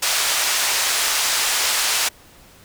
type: band-pass noise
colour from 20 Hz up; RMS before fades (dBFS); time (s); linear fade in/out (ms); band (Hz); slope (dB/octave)
white; -20; 0.02-2.09; 10; 700 to 7900; 12
effects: pink hiss -48 dBFS RMS until 2.64 s